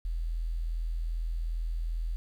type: tone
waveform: sine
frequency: 41.27 Hz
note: E1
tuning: 3 cents sharp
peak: -29 dBFS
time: 0.05-2.16 s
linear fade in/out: 0 ms
effects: 10-bit